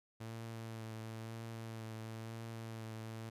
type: tone with vibrato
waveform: sawtooth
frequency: 112.5 Hz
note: A2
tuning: 39 cents sharp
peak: -40 dBFS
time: 0.2-3.3 s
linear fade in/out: 10 ms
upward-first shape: triangle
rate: 1 Hz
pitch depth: 27 cents each way
effects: resampled to 32000 Hz